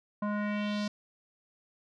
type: tone with low-pass filter sweep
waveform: square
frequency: 207.7 Hz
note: G#3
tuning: in tune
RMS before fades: -32 dBFS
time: 0.22-0.88 s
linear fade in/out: 5 ms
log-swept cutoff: 1100 to 5300 Hz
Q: 2.3
effects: none